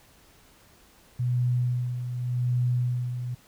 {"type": "tone with tremolo", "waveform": "sine", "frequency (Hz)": 123.47, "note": "B2", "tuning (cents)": 0, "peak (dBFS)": -21, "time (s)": [1.19, 3.35], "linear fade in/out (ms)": 10, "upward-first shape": "sine", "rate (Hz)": 0.86, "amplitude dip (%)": 60, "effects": ["pink hiss -57 dBFS RMS until 3.47 s"]}